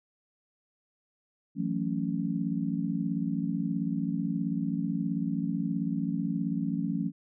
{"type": "chord", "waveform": "sine", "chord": "F# minor seventh", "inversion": "third", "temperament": "just", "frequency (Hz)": [166.5, 185, 222, 277.5], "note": ["E3", "F#3", "A3", "C#4"], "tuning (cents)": [18, 0, 16, 2], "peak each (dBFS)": -33, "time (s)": [1.55, 7.12], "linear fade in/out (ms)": 50, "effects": []}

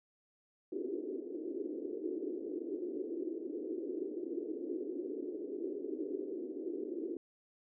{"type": "band-pass noise", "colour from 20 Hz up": "white", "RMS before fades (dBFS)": -40, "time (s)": [0.72, 7.17], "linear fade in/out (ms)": 2, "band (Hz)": [300, 400], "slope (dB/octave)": 48, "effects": []}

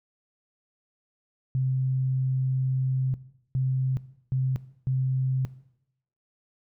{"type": "tone bursts at uneven times", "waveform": "sine", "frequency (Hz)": 130.81, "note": "C3", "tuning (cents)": 0, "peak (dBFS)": -22, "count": 4, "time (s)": [[1.55, 3.14], [3.55, 3.97], [4.32, 4.56], [4.87, 5.45]], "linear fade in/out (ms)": 0, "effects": ["noise-tail reverb RT60 0.8 s tail -18 dB re dry"]}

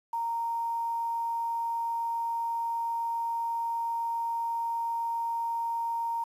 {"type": "tone with quantisation", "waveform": "sine", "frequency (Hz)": 927, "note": "A#5", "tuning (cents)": -10, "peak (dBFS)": -28, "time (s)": [0.13, 6.24], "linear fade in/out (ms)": 5, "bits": 9, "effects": ["resampled to 32000 Hz"]}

